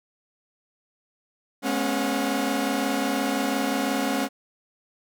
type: tone cluster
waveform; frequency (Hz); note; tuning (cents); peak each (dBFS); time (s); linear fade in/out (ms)
sawtooth; 211.9 / 248.9 / 274.6 / 722; G#3 / B3 / C#4 / F#5; +35 / +14 / -16 / -43; -26 / -27 / -22 / -27; 1.62-4.29; 50
effects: none